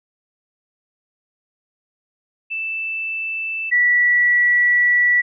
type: tone pair in turn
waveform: sine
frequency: 2646 / 1949.9 Hz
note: E7 / B6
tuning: +6 / -23 cents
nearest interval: perfect fourth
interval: 529 cents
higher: first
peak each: -22 / -12 dBFS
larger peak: second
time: 2.5-3.71 / 3.71-5.22 s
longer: second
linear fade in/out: 20 ms
effects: none